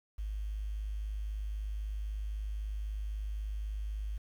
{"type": "tone", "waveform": "sine", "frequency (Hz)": 51.91, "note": "G#1", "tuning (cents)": 0, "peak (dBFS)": -34, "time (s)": [0.18, 4.18], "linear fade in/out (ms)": 10, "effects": ["10-bit"]}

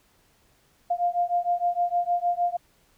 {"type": "beating tone pair", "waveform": "sine", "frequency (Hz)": [698.5, 705], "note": ["F5", "F5"], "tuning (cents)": [0, 16], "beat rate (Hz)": 6.5, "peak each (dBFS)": -25, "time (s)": [0.9, 2.57], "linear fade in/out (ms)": 10, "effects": ["pink hiss -63 dBFS RMS until 2.97 s"]}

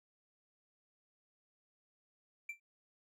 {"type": "tone with exponential decay", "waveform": "triangle", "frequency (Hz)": 2349, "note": "D7", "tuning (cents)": 0, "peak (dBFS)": -35, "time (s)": [2.49, 2.6], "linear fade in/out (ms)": 5, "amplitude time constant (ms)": 22, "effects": []}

